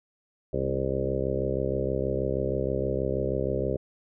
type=harmonic tone with a mistuned harmonic; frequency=66.3 Hz; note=C2; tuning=23 cents sharp; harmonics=1 / 2 / 3 / 4 / 5 / 6 / 7 / 8 / 9; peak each=-34 / -33 / -37 / -38 / -36 / -31 / -34 / -32 / -35 dBFS; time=0.53-3.77 s; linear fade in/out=5 ms; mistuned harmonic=3; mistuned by=+24 cents; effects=none